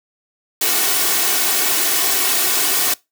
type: noise with comb filter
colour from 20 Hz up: white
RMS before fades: -17 dBFS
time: 0.61-2.94 s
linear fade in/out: 5 ms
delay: 2.7 ms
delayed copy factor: +0.6
effects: noise-tail reverb RT60 0.2 s tail -22 dB re dry + high-pass 200 Hz 12 dB/octave